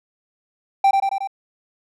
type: tone with echo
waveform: triangle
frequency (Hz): 784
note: G5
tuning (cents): 0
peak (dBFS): -9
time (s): 0.84-0.91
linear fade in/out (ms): 5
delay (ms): 91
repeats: 4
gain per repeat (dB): -3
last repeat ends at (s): 1.274
effects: none

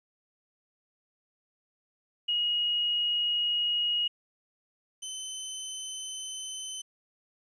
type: tone pair in turn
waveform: sine / 15% pulse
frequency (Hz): 2887 / 3053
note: F#7 / G7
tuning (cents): -43 / -46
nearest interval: minor second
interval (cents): 97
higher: second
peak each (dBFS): -25 / -28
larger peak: first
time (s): 2.28-4.08 / 5.02-6.82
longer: neither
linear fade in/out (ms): 10
effects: resampled to 22050 Hz + 11-bit

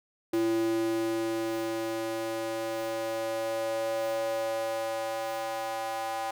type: tone with high-pass filter sweep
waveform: square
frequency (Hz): 112.4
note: A2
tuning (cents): +37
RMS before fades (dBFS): -31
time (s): 0.33-6.31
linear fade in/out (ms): 5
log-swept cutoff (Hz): 340 to 740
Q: 4.5
effects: none

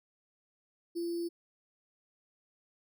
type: tone with sample-and-hold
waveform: sine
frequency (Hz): 341.4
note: F4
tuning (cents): -39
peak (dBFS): -32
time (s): 0.95-1.29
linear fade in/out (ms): 20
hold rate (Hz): 4900
effects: none

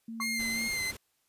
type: tone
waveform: sine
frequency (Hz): 227.1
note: A#3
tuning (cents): -45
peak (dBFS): -37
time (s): 0.08-0.68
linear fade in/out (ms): 5
type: tone with vibrato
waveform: sawtooth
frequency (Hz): 2093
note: C7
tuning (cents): 0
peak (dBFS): -27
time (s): 0.2-0.92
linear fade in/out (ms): 20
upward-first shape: sine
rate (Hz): 2.7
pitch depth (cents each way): 34
type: tone with exponential decay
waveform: sine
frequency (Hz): 1108.7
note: C#6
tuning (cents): 0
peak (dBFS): -29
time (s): 0.2-0.28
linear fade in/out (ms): 1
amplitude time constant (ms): 16
type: noise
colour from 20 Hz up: pink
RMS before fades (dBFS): -45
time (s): 0.39-0.97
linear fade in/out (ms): 5
effects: white hiss -74 dBFS RMS until 1.28 s + resampled to 32000 Hz

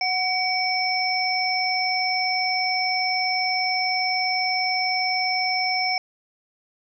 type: tone cluster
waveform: sine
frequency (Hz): 741 / 2268 / 5340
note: F#5 / C#7 / E8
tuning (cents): +2 / +39 / +22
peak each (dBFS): -25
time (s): 0.01-5.98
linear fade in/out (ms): 2
effects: none

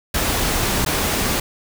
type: noise with dropouts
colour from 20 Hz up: pink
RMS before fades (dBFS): -20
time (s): 0.14-1.4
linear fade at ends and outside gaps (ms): 5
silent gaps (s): 0.85-0.861
effects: none

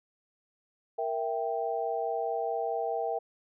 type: chord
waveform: sine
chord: E diminished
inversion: second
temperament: equal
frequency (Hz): 466.2 / 659.3 / 784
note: Bb4 / E5 / G5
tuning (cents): 0 / 0 / 0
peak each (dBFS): -33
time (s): 0.98-3.19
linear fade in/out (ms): 10
effects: none

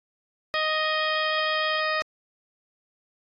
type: harmonic tone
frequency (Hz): 622.3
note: D#5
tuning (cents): 0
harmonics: 1 / 2 / 3 / 4 / 5 / 6 / 7 / 8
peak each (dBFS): -29 / -28 / -28 / -33 / -41 / -38 / -40 / -37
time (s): 0.54-2.02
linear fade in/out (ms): 0
type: tone with vibrato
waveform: sine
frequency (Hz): 3212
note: G7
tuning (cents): +41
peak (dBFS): -32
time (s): 0.54-1.81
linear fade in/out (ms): 20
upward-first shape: square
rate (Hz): 6.5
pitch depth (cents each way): 23
effects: AAC 48 kbps

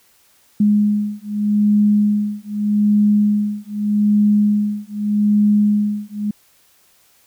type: beating tone pair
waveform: sine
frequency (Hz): 207.7 / 208.52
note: G#3 / G#3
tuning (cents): 0 / +7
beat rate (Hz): 0.82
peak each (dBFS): -16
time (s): 0.6-6.31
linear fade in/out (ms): 5
effects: white hiss -55 dBFS RMS until 7.26 s

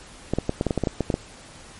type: clicks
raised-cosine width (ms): 2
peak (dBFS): -8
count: 12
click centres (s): 0.336 / 0.386 / 0.494 / 0.611 / 0.667 / 0.708 / 0.777 / 0.837 / 0.872 / 1.007 / 1.102 / 1.141
effects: pink hiss -45 dBFS RMS until 1.79 s + MP3 48 kbps

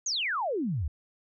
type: exponential sweep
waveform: sine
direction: down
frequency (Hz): 6860 to 65.7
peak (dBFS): -27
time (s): 0.06-0.88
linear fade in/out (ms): 5
effects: none

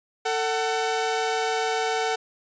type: tone pair together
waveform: sawtooth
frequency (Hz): 446.6 / 751.1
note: A4 / F#5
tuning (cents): +26 / +26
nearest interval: major sixth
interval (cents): 900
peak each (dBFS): -22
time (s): 0.25-2.16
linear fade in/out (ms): 10
effects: resampled to 16000 Hz

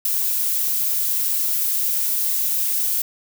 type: noise with ADSR envelope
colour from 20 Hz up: violet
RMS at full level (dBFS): -17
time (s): 0.05-3.02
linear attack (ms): 5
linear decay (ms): 7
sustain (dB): -4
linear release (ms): 3
effects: none

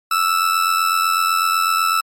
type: tone with amplitude modulation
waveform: 40% pulse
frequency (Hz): 1318.5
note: E6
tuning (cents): 0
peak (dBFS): -11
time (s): 0.11-2.01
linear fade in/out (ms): 5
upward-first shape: sine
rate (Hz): 88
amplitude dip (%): 65
effects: MP3 64 kbps

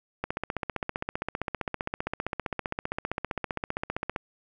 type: click train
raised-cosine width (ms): 0.5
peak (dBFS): -14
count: 61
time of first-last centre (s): 0.24-4.162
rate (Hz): 15.3
effects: none

